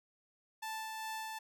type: tone with tremolo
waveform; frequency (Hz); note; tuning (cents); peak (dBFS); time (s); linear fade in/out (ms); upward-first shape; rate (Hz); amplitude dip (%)
sawtooth; 880; A5; 0; -35; 0.62-1.39; 10; sine; 2.5; 25
effects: none